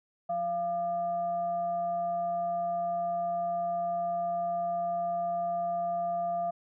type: tone with frequency modulation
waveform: sine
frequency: 689 Hz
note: F5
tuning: 24 cents flat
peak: -28 dBFS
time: 0.29-6.51 s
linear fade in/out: 10 ms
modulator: 512 Hz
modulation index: 0.29
effects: none